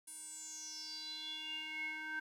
square tone with band-pass filter sweep, 311.6 Hz, D#4, 3 cents sharp, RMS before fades -45 dBFS, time 0.07-2.2 s, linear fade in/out 10 ms, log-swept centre 9800 to 1600 Hz, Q 8.3, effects 12-bit

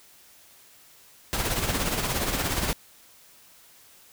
pink noise with tremolo, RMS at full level -25 dBFS, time 1.33-2.73 s, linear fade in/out 0 ms, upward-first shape sine, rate 17 Hz, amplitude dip 50%, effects white hiss -54 dBFS RMS until 4.12 s

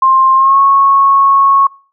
sine tone with pitch glide, 1057 to 1100 Hz, C6 to C#6, +17 to -14 cents, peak -5 dBFS, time 0.02-1.67 s, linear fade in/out 5 ms, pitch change +69 cents, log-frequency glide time 0.35-0.59 s, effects noise-tail reverb RT60 0.4 s tail -24 dB re dry

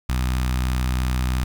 sawtooth tone with notch filter, 63 Hz, B1, 35 cents sharp, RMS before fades -22 dBFS, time 0.09-1.44 s, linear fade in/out 0 ms, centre 470 Hz, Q 0.65, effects 7-bit

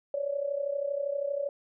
sine tone with amplitude modulation, 566 Hz, C#5, 36 cents sharp, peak -25 dBFS, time 0.14-1.49 s, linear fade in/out 2 ms, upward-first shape sine, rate 32.6 Hz, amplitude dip 75%, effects none

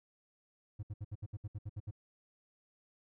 triangle tone bursts, 103.83 Hz, G#2, in tune, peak -36 dBFS, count 11, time 0.79-1.911 s, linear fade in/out 10 ms, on 41 ms, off 67 ms, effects none

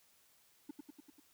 triangle tone with echo, 292.1 Hz, D4, 9 cents flat, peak -39 dBFS, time 0.69-0.71 s, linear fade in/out 5 ms, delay 98 ms, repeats 5, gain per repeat -3 dB, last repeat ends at 1.2 s, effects white hiss -69 dBFS RMS until 1.33 s

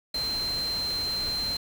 sine tone in noise, 4127 Hz, C8, 25 cents flat, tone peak -27 dBFS, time 0.14-1.57 s, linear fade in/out 5 ms, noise pink, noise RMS -38 dBFS, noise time 0.14-1.57 s, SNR +8 dB, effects none

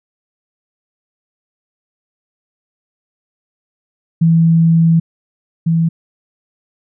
sine tone pair in turn, 164.81 / 164.81 Hz, E3 / E3, 0 / 0 cents, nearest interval unison, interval 0 cents, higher neither, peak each -7 / -10 dBFS, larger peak first, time 4.21-5 / 5.66-5.89 s, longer first, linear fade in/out 10 ms, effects none

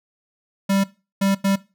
square tone bursts at uneven times, 196 Hz, G3, in tune, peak -17 dBFS, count 3, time 0.69-0.84 / 1.21-1.35 / 1.44-1.56 s, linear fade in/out 10 ms, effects noise-tail reverb RT60 0.3 s tail -20 dB re dry

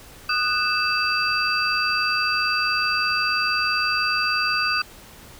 sine tone cluster, 1231 / 1485 / 2634 / 4703 Hz, D#6 / F#6 / E7 / D8, -19 / +6 / -2 / +2 cents, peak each -25 dBFS, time 0.29-4.82 s, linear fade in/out 5 ms, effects pink hiss -45 dBFS RMS until 5.39 s

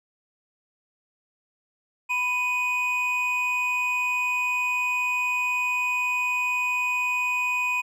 triangle tone pair together, 992.3 / 2489 Hz, B5 / D#7, +8 / 0 cents, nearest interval octave + major third, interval 1592 cents, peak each -27 / -22 dBFS, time 2.09-7.82 s, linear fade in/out 20 ms, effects none

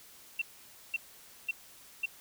sine tone bursts, 2709 Hz, E7, 47 cents sharp, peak -28 dBFS, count 4, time 0.39-2.058 s, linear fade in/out 5 ms, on 27 ms, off 520 ms, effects white hiss -55 dBFS RMS until 2.2 s

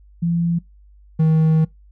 sine / triangle tone pair in turn, 169.8 / 158.59 Hz, F3 / D#3, -48 / +33 cents, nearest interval minor second, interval 119 cents, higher first, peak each -16 / -10 dBFS, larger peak second, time 0.22-0.59 / 1.19-1.65 s, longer second, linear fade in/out 10 ms, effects noise-tail reverb RT60 0.2 s tail -24 dB re dry + added 50 Hz sine -45 dBFS peak until 1.91 s

